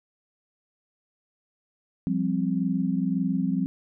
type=chord; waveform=sine; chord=F suspended second; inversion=none; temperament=just; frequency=174.61 / 196.44 / 261.9 Hz; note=F3 / G3 / C4; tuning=0 / +4 / +2 cents; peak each=-27 dBFS; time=2.07-3.66 s; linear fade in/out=0 ms; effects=none